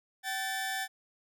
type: tone pair together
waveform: sawtooth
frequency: 766.5 / 1760 Hz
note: G5 / A6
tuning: -39 / 0 cents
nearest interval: octave + major second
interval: 1439 cents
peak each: -32 / -31 dBFS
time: 0.23-0.88 s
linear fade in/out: 50 ms
effects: none